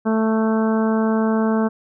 harmonic tone, 220.8 Hz, A3, 6 cents sharp, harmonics 1 / 2 / 3 / 4 / 5 / 6 / 7, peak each -17 / -23 / -27 / -29 / -31 / -33 / -34 dBFS, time 0.05-1.69 s, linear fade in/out 20 ms, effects none

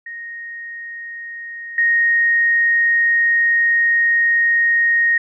sine tone with level steps, 1864.7 Hz, A#6, in tune, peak -28 / -12 dBFS, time 0.06-5.18 s, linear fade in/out 5 ms, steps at 1.78 s, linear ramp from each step 2 ms, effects none

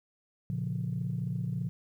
sine chord, Bb minor, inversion none, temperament just, 116.54 / 139.85 / 174.81 Hz, Bb2 / Db3 / F3, 0 / +16 / +2 cents, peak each -34 dBFS, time 0.5-1.69 s, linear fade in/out 0 ms, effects tanh soft clip ceiling -23 dBFS + 11-bit

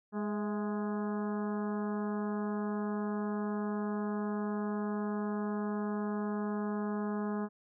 harmonic tone with a mistuned harmonic, 208 Hz, G#3, 3 cents sharp, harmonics 1 / 2 / 3 / 4 / 5 / 6 / 7 / 8, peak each -33 / -39 / -46 / -45 / -46 / -48 / -53 / -53 dBFS, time 0.12-7.49 s, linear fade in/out 50 ms, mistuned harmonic 3, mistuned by +51 cents, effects none

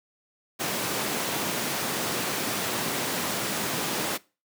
pink high-pass noise, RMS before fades -29 dBFS, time 0.59-4.18 s, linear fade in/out 20 ms, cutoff 170 Hz, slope 12 dB/octave, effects noise-tail reverb RT60 0.3 s tail -21 dB re dry + high-pass 100 Hz 12 dB/octave

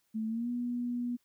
sine tone with pitch glide, 220 to 242.7 Hz, A3 to B3, 0 to -30 cents, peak -31 dBFS, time 0.14-1.17 s, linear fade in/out 20 ms, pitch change +170 cents, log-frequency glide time 0.27-0.49 s, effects white hiss -75 dBFS RMS until 1.24 s

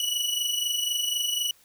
sawtooth tone pair together, 2933 / 2957 Hz, F#7 / F#7, -16 / -2 cents, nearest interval unison, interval 14 cents, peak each -24 / -26 dBFS, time 0-1.51 s, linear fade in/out 2 ms, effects white hiss -59 dBFS RMS until 1.64 s

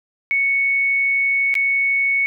sine tone with dropouts, 2217 Hz, C#7, in tune, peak -15 dBFS, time 0.31-2.26 s, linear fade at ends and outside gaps 0 ms, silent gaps 1.541-1.553 s, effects none

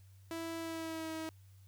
sawtooth tone with pitch glide, 329.6 to 319.7 Hz, E4 to D#4, 0 to +47 cents, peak -35 dBFS, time 0.31-1.29 s, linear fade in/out 0 ms, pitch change -53 cents, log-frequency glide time 0.59-1.12 s, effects added 96 Hz sine -56 dBFS peak until 1.67 s + white hiss -71 dBFS RMS until 1.67 s

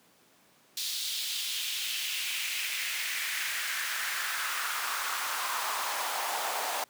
pink noise with high-pass filter sweep, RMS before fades -33 dBFS, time 0.77-6.84 s, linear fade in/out 2 ms, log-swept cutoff 4000 to 720 Hz, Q 2.5, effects pink hiss -62 dBFS RMS until 6.89 s + high-pass 200 Hz 12 dB/octave

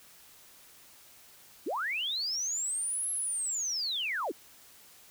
sine linear two-way sweep, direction up then down, 233.1 to 11175 to 233.1 Hz, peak -30 dBFS, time 1.66-4.32 s, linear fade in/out 10 ms, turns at 3.11 s, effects white hiss -56 dBFS RMS until 5.1 s

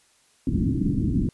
white low-pass noise, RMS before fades -23 dBFS, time 0.47-1.29 s, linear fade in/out 2 ms, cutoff 300 Hz, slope 48 dB/octave, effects white hiss -61 dBFS RMS until 1.33 s + resampled to 24000 Hz

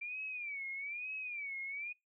sine tone with vibrato, 2349 Hz, D7, in tune, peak -39 dBFS, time 0.01-1.93 s, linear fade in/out 10 ms, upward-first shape sine, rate 1.1 Hz, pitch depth 150 cents each way, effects noise-tail reverb RT60 0.2 s tail -23 dB re dry

